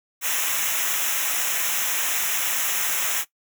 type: noise with comb filter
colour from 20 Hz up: white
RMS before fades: -24 dBFS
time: 0.21-3.25 s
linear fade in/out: 50 ms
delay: 0.22 ms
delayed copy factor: -0.85
effects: noise-tail reverb RT60 0.1 s tail -17 dB re dry